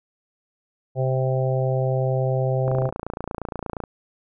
harmonic tone, 130.81 Hz, C3, in tune, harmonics 1 / 3 / 4 / 5 / 6, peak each -21 / -29 / -26 / -29 / -33 dBFS, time 0.95-2.91 s, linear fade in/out 50 ms
click train, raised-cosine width 1 ms, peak -15 dBFS, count 34, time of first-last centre 2.68-3.838 s, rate 28.5 Hz
effects none

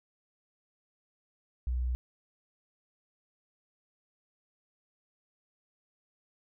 sine tone, 61.9 Hz, B1, 5 cents sharp, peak -28 dBFS, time 1.67-1.95 s, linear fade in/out 0 ms, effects none

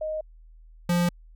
sine / square tone pair in turn, 622.3 / 174.63 Hz, D#5 / F3, 0 / 0 cents, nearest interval octave + minor seventh, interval 2200 cents, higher first, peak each -27 / -21 dBFS, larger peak second, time 0.01-0.21 / 0.89-1.09 s, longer neither, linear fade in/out 5 ms, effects added 40 Hz sine -47 dBFS peak until 1.35 s

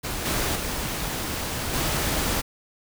pink noise with level steps, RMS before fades -30 / -25 / -29 / -25 dBFS, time 0.03-2.42 s, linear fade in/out 20 ms, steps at 0.25 / 0.55 / 1.73 s, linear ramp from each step 10 ms, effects none

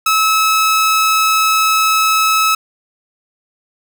sawtooth tone, 1296 Hz, E6, 30 cents flat, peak -7 dBFS, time 0.06-2.55 s, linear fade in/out 5 ms, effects none

